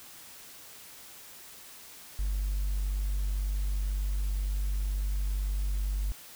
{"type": "tone", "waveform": "triangle", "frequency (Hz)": 49, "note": "G1", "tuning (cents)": 0, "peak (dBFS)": -24, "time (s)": [2.19, 6.12], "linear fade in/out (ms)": 0, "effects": ["tanh soft clip ceiling -23 dBFS", "white hiss -49 dBFS RMS until 6.35 s"]}